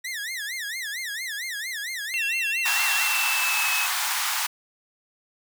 sawtooth tone with vibrato, 1867 Hz, A#6, 2 cents sharp, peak -26 dBFS, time 0.04-3.08 s, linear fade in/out 10 ms, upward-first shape sine, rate 4.4 Hz, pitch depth 230 cents each way
sine tone with pitch glide, 2712 to 2575 Hz, E7 to E7, +49 to -41 cents, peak -24 dBFS, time 2.14-3.86 s, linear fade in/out 0 ms, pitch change -90 cents, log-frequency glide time 2.97-3.72 s
pink high-pass noise, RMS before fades -26 dBFS, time 2.65-4.47 s, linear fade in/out 10 ms, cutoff 820 Hz, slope 48 dB/octave
effects none

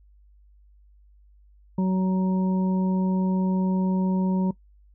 harmonic tone, 187.1 Hz, F#3, 20 cents sharp, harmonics 1 / 2 / 3 / 5, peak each -20 / -33 / -37 / -35 dBFS, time 1.78-4.51 s, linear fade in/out 5 ms, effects noise-tail reverb RT60 0.1 s tail -19 dB re dry + added 50 Hz sine -52 dBFS peak until 4.94 s

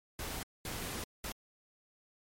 pink noise bursts at uneven times, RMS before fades -40 dBFS, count 3, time 0.19-0.43 / 0.65-1.04 / 1.24-1.32 s, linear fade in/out 2 ms, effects MP3 64 kbps

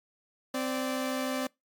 sawtooth tone pair together, 259.3 / 585.1 Hz, C4 / D5, -15 / -7 cents, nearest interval octave + major second, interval 1408 cents, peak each -27 / -30 dBFS, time 0.54-1.47 s, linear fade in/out 5 ms, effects noise-tail reverb RT60 0.2 s tail -25 dB re dry + MP3 96 kbps

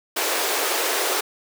pink high-pass noise, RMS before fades -23 dBFS, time 0.16-1.21 s, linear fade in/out 10 ms, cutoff 340 Hz, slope 48 dB/octave, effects none

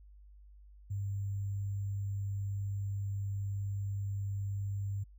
sine tone with sample-and-hold, 99.5 Hz, G2, 26 cents sharp, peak -33 dBFS, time 0.9-5.04 s, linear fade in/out 10 ms, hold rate 7350 Hz, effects added 50 Hz sine -53 dBFS peak until 5.18 s

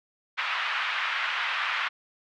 pink band-pass noise, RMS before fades -29 dBFS, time 0.37-1.89 s, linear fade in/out 20 ms, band 1100 to 3100 Hz, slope 24 dB/octave, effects none

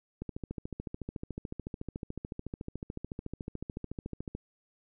click train, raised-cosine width 3 ms, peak -24 dBFS, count 58, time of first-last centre 0.22-4.35 s, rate 13.8 Hz, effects none

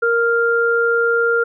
sine tone pair together, 466.2 / 1397 Hz, A#4 / F6, 0 / 0 cents, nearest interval octave + perfect fifth, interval 1900 cents, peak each -16 dBFS, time 0.02-1.44 s, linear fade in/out 10 ms, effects none

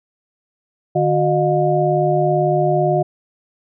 sine tone cluster, 151.4 / 365.2 / 614 / 712 Hz, D#3 / F#4 / D#5 / F5, -47 / -23 / -23 / +33 cents, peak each -19 dBFS, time 0.95-3.03 s, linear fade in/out 10 ms, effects none

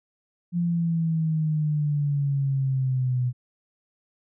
sine exponential sweep, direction down, 174.61 to 123.5 Hz, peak -21 dBFS, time 0.52-3.33 s, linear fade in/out 50 ms, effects none

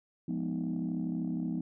sine chord, F half-diminished seventh, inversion none, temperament equal, 174.61 / 207.7 / 246.9 / 311.1 Hz, F3 / Ab3 / Cb4 / Eb4, 0 / 0 / 0 / 0 cents, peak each -34 / -38 / -34 / -37 dBFS, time 0.28-1.61 s, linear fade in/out 5 ms, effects tanh soft clip ceiling -25 dBFS

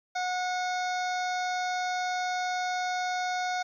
harmonic tone, 729 Hz, F#5, 26 cents flat, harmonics 1 / 2 / 3 / 5 / 6 / 7 / 8 / 9, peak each -29 / -35 / -39 / -43 / -45 / -46 / -47 / -48 dBFS, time 0.15-3.63 s, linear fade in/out 10 ms, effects 11-bit

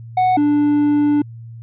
triangle tone pair in turn, 739 / 293.3 Hz, F#5 / D4, -2 / -2 cents, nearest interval octave + major third, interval 1600 cents, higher first, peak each -10 dBFS, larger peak neither, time 0.17-0.37 / 0.37-1.22 s, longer second, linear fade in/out 5 ms, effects added 115 Hz sine -32 dBFS peak until 1.62 s + resampled to 8000 Hz

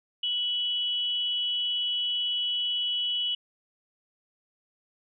sine tone pair together, 2960 / 3322 Hz, F#7 / G#7, 0 / 0 cents, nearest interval major second, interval 200 cents, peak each -26 / -35 dBFS, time 0.23-3.35 s, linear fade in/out 5 ms, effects none

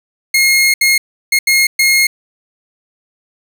sawtooth tone bursts at uneven times, 2150 Hz, C7, 47 cents sharp, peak -5 dBFS, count 5, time 0.34-0.74 / 0.81-0.98 / 1.32-1.39 / 1.47-1.67 / 1.79-2.07 s, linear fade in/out 5 ms, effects none

